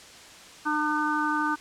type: harmonic tone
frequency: 302 Hz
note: D4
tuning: 48 cents sharp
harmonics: 1 / 3 / 4 / 5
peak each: -29 / -29 / -29 / -29 dBFS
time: 0.65-1.56 s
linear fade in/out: 20 ms
effects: white hiss -47 dBFS RMS until 1.6 s + low-pass 7000 Hz 12 dB/octave